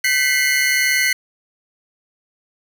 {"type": "tone cluster", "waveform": "square", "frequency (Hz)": [1532, 1982, 2123, 2974, 4281], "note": ["G6", "B6", "C7", "F#7", "C8"], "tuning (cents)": [-40, 6, 25, 8, 39], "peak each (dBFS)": [-26, -19, -20, -28, -25], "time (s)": [0.04, 1.13], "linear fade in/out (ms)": 5, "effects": []}